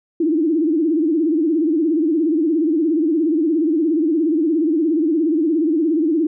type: tone with vibrato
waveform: sine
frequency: 317.4 Hz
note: D#4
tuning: 35 cents sharp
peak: -14 dBFS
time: 0.2-6.27 s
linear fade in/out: 5 ms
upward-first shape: sine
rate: 17 Hz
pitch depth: 140 cents each way
effects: none